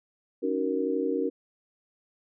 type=chord; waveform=sine; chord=D# minor seventh; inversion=third; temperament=just; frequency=280 / 311.1 / 373.4 / 466.7 Hz; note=C#4 / D#4 / F#4 / A#4; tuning=+18 / 0 / +16 / +2 cents; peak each=-30 / -33 / -31 / -29 dBFS; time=0.42-1.3 s; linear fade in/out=20 ms; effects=none